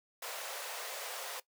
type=high-pass noise; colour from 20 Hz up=pink; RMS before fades=-42 dBFS; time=0.22-1.4 s; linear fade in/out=5 ms; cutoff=470 Hz; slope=48 dB/octave; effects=noise-tail reverb RT60 0.1 s tail -18 dB re dry